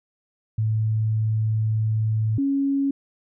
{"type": "tone pair in turn", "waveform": "sine", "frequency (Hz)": [109.5, 276.7], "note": ["A2", "C#4"], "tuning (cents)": [-8, -3], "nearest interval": "octave + major third", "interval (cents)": 1605, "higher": "second", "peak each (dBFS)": -19, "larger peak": "neither", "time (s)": [[0.58, 2.38], [2.38, 2.91]], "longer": "first", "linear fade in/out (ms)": 5, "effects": []}